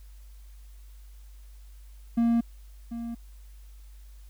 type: tone with echo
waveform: triangle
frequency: 233.1 Hz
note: A#3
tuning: in tune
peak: -18 dBFS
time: 2.17-2.41 s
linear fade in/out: 10 ms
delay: 740 ms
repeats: 1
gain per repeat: -12 dB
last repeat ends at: 3.15 s
effects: added 50 Hz sine -45 dBFS peak until 4.29 s + white hiss -63 dBFS RMS until 4.29 s